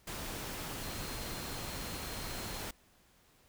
sine tone in noise, 4186 Hz, C8, in tune, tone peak -51 dBFS, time 0.82-2.62 s, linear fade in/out 5 ms, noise pink, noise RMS -41 dBFS, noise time 0.07-2.71 s, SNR -13 dB, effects pink hiss -66 dBFS RMS until 3.48 s

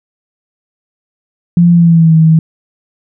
sine tone with pitch glide, 172.7 to 160.21 Hz, F3 to E3, -19 to -49 cents, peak -3 dBFS, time 1.57-2.39 s, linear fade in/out 2 ms, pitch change -130 cents, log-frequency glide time 1.72-2.15 s, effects none

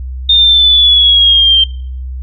sine exponential sweep, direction down, 3653 to 3136 Hz, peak -4 dBFS, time 0.29-1.64 s, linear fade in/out 5 ms, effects noise-tail reverb RT60 0.5 s tail -22 dB re dry + added 64 Hz sine -19 dBFS peak until 2.22 s

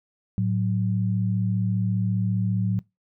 sine tone pair together, 110 / 184.87 Hz, A2 / F#3, 0 / -1 cents, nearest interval major sixth, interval 899 cents, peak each -23 / -24 dBFS, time 0.38-2.79 s, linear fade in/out 0 ms, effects noise-tail reverb RT60 0.2 s tail -22 dB re dry

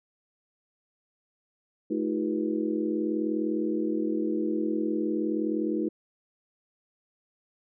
sine tone cluster, 217.1 / 316.9 / 356.4 / 397.3 / 483.5 Hz, A3 / D#4 / F4 / G4 / B4, -23 / +32 / +35 / +23 / -37 cents, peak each -32 / -28 / -32 / -37 / -37 dBFS, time 1.9-5.89 s, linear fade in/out 10 ms, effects none

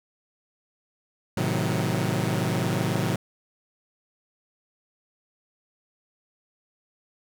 sawtooth chord, A diminished seventh, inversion none, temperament equal with one note detuned, 110 / 130.81 / 158.56 / 185 Hz, A2 / C3 / Eb3 / Gb3, 0 / 0 / +33 / 0 cents, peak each -25 dBFS, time 1.37-3.16 s, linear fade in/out 5 ms, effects none

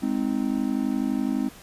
triangle chord, Ab major, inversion none, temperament just, 207.7 / 259.6 / 311.5 Hz, Ab3 / C4 / Eb4, 0 / -13 / +2 cents, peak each -26 / -23 / -28 dBFS, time 0.02-1.49 s, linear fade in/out 10 ms, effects pink hiss -47 dBFS RMS until 1.62 s + resampled to 32000 Hz

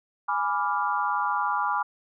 sine chord, G# diminished seventh, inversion none, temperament equal, 830.6 / 987.8 / 1174.7 / 1396.9 Hz, G#5 / B5 / D6 / F6, 0 / 0 / 0 / 0 cents, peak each -29 / -28 / -28 / -31 dBFS, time 0.28-1.83 s, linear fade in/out 10 ms, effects none

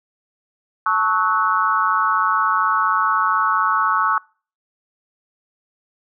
sine chord, F# minor seventh, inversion first, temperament equal with one note detuned, 880 / 1108.7 / 1292.9 / 1480 Hz, A5 / C#6 / E6 / F#6, 0 / 0 / -34 / 0 cents, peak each -24 / -19 / -19 / -23 dBFS, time 0.86-4.18 s, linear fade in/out 2 ms, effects noise-tail reverb RT60 0.4 s tail -25 dB re dry

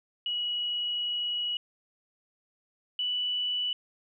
sine tone pair in turn, 2918 / 2964 Hz, F#7 / F#7, -25 / +2 cents, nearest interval unison, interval 27 cents, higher second, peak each -28 / -27 dBFS, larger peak second, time 0.26-1.57 / 2.99-3.73 s, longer first, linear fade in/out 2 ms, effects none

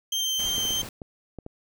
30% pulse tone with vibrato, 3136 Hz, G7, in tune, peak -22 dBFS, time 0.12-0.82 s, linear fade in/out 5 ms, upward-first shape sine, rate 3.2 Hz, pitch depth 11 cents each way
pink noise, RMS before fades -39 dBFS, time 0.39-0.89 s, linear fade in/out 2 ms
clicks, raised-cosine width 2 ms, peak -24 dBFS, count 7, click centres 0.581 / 0.653 / 0.707 / 0.832 / 1.018 / 1.387 / 1.464 s
effects none

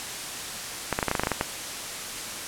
clicks, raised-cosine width 0.5 ms, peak -8 dBFS, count 11, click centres 0.927 / 0.989 / 1.028 / 1.083 / 1.114 / 1.152 / 1.196 / 1.235 / 1.271 / 1.317 / 1.411 s, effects white hiss -34 dBFS RMS until 2.47 s + low-pass 10000 Hz 12 dB/octave

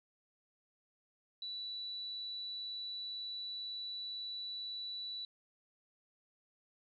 sine tone, 3951 Hz, B7, in tune, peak -40 dBFS, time 1.42-5.25 s, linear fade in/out 2 ms, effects none

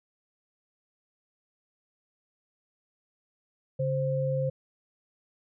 sine tone pair together, 139.9 / 524.2 Hz, C#3 / C5, +16 / +3 cents, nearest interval octave + major seventh, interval 2287 cents, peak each -28 dBFS, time 3.79-4.5 s, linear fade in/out 10 ms, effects none

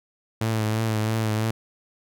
sawtooth tone with vibrato, 110 Hz, A2, in tune, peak -18 dBFS, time 0.41-1.51 s, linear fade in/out 5 ms, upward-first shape triangle, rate 3 Hz, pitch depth 43 cents each way, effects none

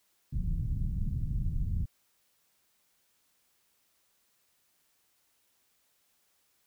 pink low-pass noise, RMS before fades -31 dBFS, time 0.32-1.86 s, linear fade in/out 10 ms, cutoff 160 Hz, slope 24 dB/octave, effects white hiss -72 dBFS RMS until 6.66 s

